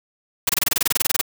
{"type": "noise bursts", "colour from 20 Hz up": "white", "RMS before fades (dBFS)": -18, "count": 16, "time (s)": [0.47, 1.213], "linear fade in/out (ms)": 5, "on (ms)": 23, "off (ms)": 25, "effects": []}